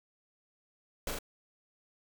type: noise with echo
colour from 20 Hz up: pink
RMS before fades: -35 dBFS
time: 1.07-1.11 s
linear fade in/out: 2 ms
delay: 39 ms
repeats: 2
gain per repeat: -2 dB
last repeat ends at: 1.188 s
effects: none